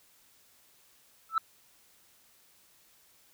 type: tone with exponential growth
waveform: sine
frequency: 1318.5 Hz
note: E6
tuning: in tune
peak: -18 dBFS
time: 1.29-1.38 s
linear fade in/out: 2 ms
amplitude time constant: 19 ms
effects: tanh soft clip ceiling -20 dBFS + white hiss -63 dBFS RMS until 3.33 s